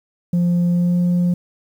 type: tone with pitch glide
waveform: sine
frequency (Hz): 174.61 to 176.43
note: F3 to F3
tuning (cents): 0 to +18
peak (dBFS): -11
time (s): 0.33-1.34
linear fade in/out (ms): 5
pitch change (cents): +18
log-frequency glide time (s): 0.71-0.97
effects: tanh soft clip ceiling -13 dBFS + 8-bit